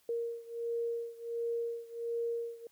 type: beating tone pair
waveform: sine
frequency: 466.2 / 467.6 Hz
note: A#4 / A#4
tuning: 0 / +5 cents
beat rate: 1.4 Hz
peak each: -36 / -38 dBFS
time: 0.09-2.67 s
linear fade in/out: 2 ms
effects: white hiss -69 dBFS RMS until 2.71 s